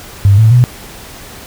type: tone with pitch steps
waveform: sine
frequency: 99.8 / 110.74 / 122.87 Hz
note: G2 / A2 / B2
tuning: +32 / +12 / -8 cents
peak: -3 dBFS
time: 0.25-0.64 s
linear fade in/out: 0 ms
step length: 130 ms
effects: pink hiss -32 dBFS RMS until 1.46 s